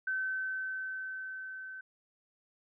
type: tone with level ramp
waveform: sine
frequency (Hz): 1532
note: G6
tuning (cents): -40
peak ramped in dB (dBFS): -30 to -42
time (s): 0.07-1.81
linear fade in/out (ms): 5
effects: none